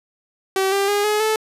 sawtooth tone with pitch steps, 383.9 / 396.3 / 409.1 / 422.3 / 435.9 Hz, G4 / G4 / G#4 / G#4 / A4, -36 / +19 / -26 / +29 / -16 cents, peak -13 dBFS, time 0.56-1.36 s, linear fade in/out 2 ms, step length 160 ms, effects resampled to 32000 Hz + 9-bit

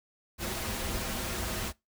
pink noise with comb filter, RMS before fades -34 dBFS, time 0.38-1.73 s, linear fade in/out 50 ms, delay 6.9 ms, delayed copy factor -0.6, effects noise-tail reverb RT60 0.2 s tail -22 dB re dry

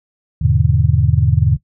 sine chord, E dominant seventh, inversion none, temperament just, 82.41 / 103.01 / 123.61 / 148.33 Hz, E2 / G#2 / B2 / D3, 0 / -14 / +2 / +18 cents, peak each -16 dBFS, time 0.41-1.57 s, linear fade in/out 10 ms, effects noise-tail reverb RT60 0.1 s tail -18 dB re dry

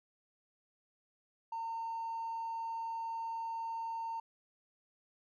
sine tone with hard clipping, 911 Hz, A#5, 40 cents flat, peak -37 dBFS, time 1.52-4.2 s, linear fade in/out 5 ms, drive 1 dB, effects none

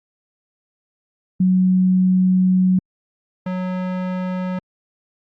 sine / square tone pair in turn, 185 / 183.83 Hz, F#3 / F#3, 0 / -11 cents, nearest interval unison, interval 11 cents, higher first, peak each -12 / -22 dBFS, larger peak first, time 1.4-2.79 / 3.46-4.59 s, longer first, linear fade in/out 5 ms, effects low-pass 2000 Hz 12 dB/octave + Opus 48 kbps

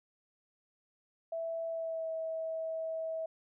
sine tone with pitch glide, 659.3 to 646.5 Hz, E5 to E5, 0 to -34 cents, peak -34 dBFS, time 1.32-3.26 s, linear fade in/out 5 ms, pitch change -34 cents, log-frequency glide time 1.68-2.1 s, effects none

